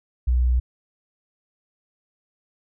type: tone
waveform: sine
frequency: 61.74 Hz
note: B1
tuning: in tune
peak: -16 dBFS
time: 0.27-0.6 s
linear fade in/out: 10 ms
effects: none